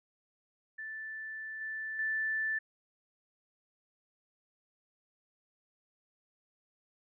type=tone with level steps; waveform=sine; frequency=1760 Hz; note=A6; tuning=in tune; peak=-39 / -36 / -30 dBFS; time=0.78-2.59 s; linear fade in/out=10 ms; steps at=1.61 / 1.99 s; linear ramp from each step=2 ms; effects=none